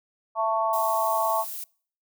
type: harmonic tone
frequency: 222.1 Hz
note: A3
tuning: 16 cents sharp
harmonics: 3 / 4 / 5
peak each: -26 / -26 / -26 dBFS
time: 0.35-1.45 s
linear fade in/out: 50 ms
type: noise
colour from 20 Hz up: violet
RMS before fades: -35 dBFS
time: 0.73-1.64 s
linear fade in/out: 5 ms
effects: noise-tail reverb RT60 0.5 s tail -25 dB re dry